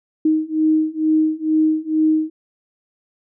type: beating tone pair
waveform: sine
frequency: 311.7 / 313.9 Hz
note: D#4 / D#4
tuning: +3 / +15 cents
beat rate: 2.2 Hz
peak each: -18 / -17 dBFS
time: 0.25-2.3 s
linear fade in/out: 5 ms
effects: none